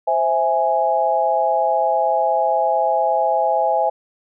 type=chord; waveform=sine; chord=C augmented; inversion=none; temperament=equal; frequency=523.3 / 659.3 / 830.6 Hz; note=C5 / E5 / G#5; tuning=0 / 0 / 0 cents; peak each=-22 / -19 / -18 dBFS; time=0.07-3.9 s; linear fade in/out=10 ms; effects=none